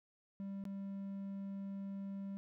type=tone with dropouts; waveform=triangle; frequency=196.6 Hz; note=G3; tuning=5 cents sharp; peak=-39 dBFS; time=0.4-2.37 s; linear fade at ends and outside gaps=0 ms; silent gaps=0.639-0.653 s; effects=none